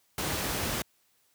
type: noise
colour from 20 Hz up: pink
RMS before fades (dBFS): -31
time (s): 0.18-0.82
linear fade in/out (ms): 2
effects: white hiss -69 dBFS RMS until 1.34 s + high-pass 60 Hz 12 dB/octave